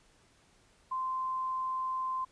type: tone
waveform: sine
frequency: 1039 Hz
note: C6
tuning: 12 cents flat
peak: -31 dBFS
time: 0.91-2.25 s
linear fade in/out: 10 ms
effects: pink hiss -65 dBFS RMS until 2.31 s + resampled to 22050 Hz